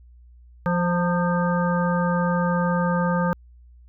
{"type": "harmonic tone with a mistuned harmonic", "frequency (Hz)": 174.61, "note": "F3", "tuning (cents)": 0, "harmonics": [1, 3, 5, 7, 9], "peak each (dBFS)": [-21, -26, -28, -29, -31], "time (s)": [0.66, 3.33], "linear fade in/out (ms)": 0, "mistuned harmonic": 5, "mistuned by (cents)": 55, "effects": ["added 60 Hz sine -46 dBFS peak until 3.88 s"]}